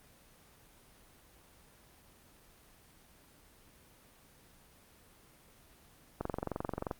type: click train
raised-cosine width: 1 ms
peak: -20 dBFS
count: 17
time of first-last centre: 6.21-6.912 s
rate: 22.8 Hz
effects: pink hiss -61 dBFS RMS until 6.99 s + Opus 24 kbps